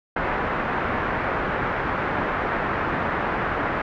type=low-pass noise; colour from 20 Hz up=white; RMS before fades=-25 dBFS; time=0.16-3.82 s; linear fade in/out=5 ms; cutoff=1700 Hz; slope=24 dB/octave; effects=none